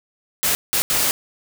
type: noise bursts at uneven times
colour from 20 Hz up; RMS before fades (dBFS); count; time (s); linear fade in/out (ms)
white; -19; 3; 0.43-0.55 / 0.73-0.82 / 0.9-1.11; 0
effects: none